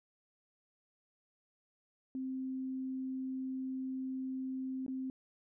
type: tone with dropouts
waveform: sine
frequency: 261.6 Hz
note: C4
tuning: in tune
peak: -36 dBFS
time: 2.15-5.1 s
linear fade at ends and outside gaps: 1 ms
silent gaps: 4.864-4.88 s
effects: none